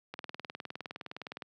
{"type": "click train", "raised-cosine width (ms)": 0.3, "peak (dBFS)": -24, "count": 26, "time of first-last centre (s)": [0.14, 1.422], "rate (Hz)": 19.5, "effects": ["high-pass 150 Hz 12 dB/octave"]}